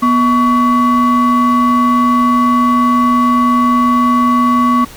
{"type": "ring-modulated tone", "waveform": "triangle", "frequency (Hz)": 440, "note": "A4", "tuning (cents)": 0, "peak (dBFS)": -3, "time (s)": [0.02, 4.85], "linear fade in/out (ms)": 10, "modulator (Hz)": 685, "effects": ["pink hiss -35 dBFS RMS until 4.96 s"]}